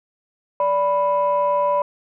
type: tone pair together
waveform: sine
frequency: 581.5 / 989 Hz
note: D5 / B5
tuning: -17 / +2 cents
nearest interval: major sixth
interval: 919 cents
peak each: -18 dBFS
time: 0.6-1.82 s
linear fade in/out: 2 ms
effects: tanh soft clip ceiling -10 dBFS